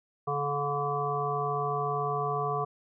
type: harmonic tone with a mistuned harmonic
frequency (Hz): 143.7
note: D3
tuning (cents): -37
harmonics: 1 / 3 / 5 / 7 / 8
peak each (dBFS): -35 / -33 / -33 / -37 / -32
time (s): 0.27-2.65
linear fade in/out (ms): 10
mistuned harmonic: 7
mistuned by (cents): +17
effects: none